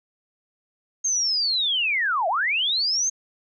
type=linear two-way sweep; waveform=sine; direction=down then up; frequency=6480 to 623 to 6480 Hz; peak=-20 dBFS; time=1.04-3.1 s; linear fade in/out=10 ms; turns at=2.28 s; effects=none